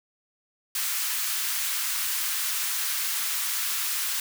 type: high-pass noise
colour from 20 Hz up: white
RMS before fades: -28 dBFS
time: 0.75-4.2 s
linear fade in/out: 2 ms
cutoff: 1100 Hz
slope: 24 dB/octave
effects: none